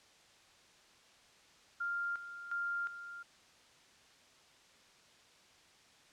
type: tone with tremolo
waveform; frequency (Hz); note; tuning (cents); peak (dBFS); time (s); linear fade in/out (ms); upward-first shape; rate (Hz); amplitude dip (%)
sine; 1396.9; F6; 0; -34; 1.8-3.23; 10; square; 1.4; 70
effects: white hiss -63 dBFS RMS until 6.12 s + low-pass 6000 Hz 12 dB/octave